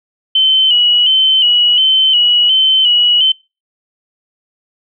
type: tone with vibrato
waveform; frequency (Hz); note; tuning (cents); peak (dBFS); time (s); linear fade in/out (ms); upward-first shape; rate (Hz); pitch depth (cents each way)
sine; 2999; F#7; +23; -7; 0.35-3.32; 5; square; 1.4; 44
effects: noise-tail reverb RT60 0.3 s tail -25 dB re dry